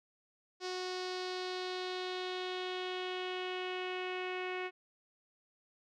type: tone with low-pass filter sweep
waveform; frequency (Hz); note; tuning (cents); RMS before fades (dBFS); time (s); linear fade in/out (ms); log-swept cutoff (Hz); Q
sawtooth; 367.1; F#4; -14; -39; 0.6-4.71; 50; 5100 to 2400; 3.1
effects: none